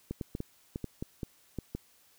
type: clicks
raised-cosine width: 3 ms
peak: -22 dBFS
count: 10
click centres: 0.11 / 0.212 / 0.351 / 0.404 / 0.759 / 0.843 / 1.025 / 1.232 / 1.587 / 1.75 s
effects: white hiss -64 dBFS RMS until 2.18 s